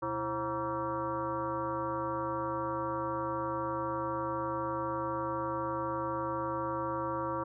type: tone with frequency modulation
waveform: sine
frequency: 740 Hz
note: F#5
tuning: in tune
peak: -31 dBFS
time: 0.02-7.44 s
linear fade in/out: 10 ms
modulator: 204 Hz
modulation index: 2.6
effects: none